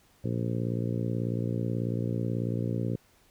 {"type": "harmonic tone", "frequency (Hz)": 58.27, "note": "A#1", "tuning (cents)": 0, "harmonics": [2, 3, 4, 5, 6, 7, 8, 9], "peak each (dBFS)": [-30, -34, -36, -38, -40, -41, -42, -43], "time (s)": [0.24, 2.96], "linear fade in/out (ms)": 5, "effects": ["pink hiss -63 dBFS RMS until 3.3 s"]}